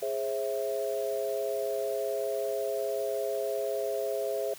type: chord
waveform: sine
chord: Ab augmented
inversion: none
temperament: equal with one note detuned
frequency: 415.3 / 533.9 / 659.3 Hz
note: Ab4 / C5 / E5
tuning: 0 / +35 / 0 cents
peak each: -33 dBFS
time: 0.02-4.54 s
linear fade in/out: 5 ms
effects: white hiss -48 dBFS RMS until 4.58 s